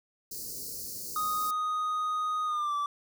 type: band-stop noise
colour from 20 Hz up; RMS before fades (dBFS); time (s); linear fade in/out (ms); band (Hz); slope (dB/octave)
white; -39; 0.31-1.51; 5; 540 to 4300; 96
type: tone with pitch glide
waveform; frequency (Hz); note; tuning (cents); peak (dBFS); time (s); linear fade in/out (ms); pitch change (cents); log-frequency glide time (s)
triangle; 1244.5 to 1161.2; D#6 to D6; 0 to -20; -26; 1.16-2.86; 2; -120; 2.45-2.75
effects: none